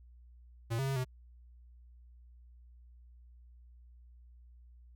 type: tone with pitch steps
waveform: square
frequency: 115.1 / 134.9 / 135.8 / 128 Hz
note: A#2 / C#3 / C#3 / C3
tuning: -22 / -47 / -35 / -38 cents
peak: -32 dBFS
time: 0.7-1.048 s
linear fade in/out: 20 ms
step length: 87 ms
effects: added 60 Hz sine -54 dBFS peak until 4.95 s